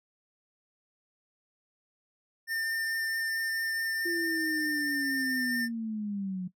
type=tone with vibrato; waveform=square; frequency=1802 Hz; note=A6; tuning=41 cents sharp; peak=-31 dBFS; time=2.47-5.69 s; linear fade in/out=50 ms; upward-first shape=triangle; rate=4.6 Hz; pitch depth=8 cents each way
type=linear sweep; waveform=sine; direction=down; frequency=345.7 to 179.2 Hz; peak=-31 dBFS; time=4.05-6.48 s; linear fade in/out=10 ms
effects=noise-tail reverb RT60 0.1 s tail -17 dB re dry